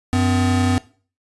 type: tone pair together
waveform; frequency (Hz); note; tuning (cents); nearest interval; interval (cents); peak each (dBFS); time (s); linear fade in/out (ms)
square; 94.9 / 253.4; F#2 / B3; +44 / +45; octave + perfect fourth; 1701; -19; 0.13-0.78; 0
effects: noise-tail reverb RT60 0.4 s tail -19 dB re dry + resampled to 24000 Hz